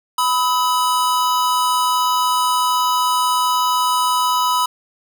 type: tone pair together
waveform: square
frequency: 993 / 1276.9 Hz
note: B5 / D#6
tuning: +9 / +44 cents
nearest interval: major third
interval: 435 cents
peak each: -17 / -21 dBFS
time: 0.18-4.66 s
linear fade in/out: 5 ms
effects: none